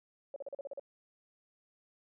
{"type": "tone bursts", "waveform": "sine", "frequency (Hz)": 558, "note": "C#5", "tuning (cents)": 11, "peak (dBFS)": -38, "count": 8, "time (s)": [0.34, 0.796], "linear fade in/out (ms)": 2, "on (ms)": 22, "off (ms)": 40, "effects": []}